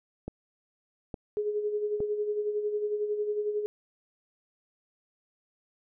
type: click train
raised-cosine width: 2 ms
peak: -22 dBFS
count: 3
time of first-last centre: 0.28-2.004 s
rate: 1.16 Hz
type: tone with tremolo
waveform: sine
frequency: 418.7 Hz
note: G#4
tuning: 14 cents sharp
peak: -25 dBFS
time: 1.37-3.66 s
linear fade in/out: 0 ms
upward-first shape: sine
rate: 11 Hz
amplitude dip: 55%
effects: none